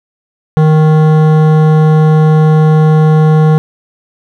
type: tone with hard clipping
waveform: sine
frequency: 155.56 Hz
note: D#3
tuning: in tune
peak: -6 dBFS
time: 0.57-3.58 s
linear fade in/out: 0 ms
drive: 14 dB
effects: none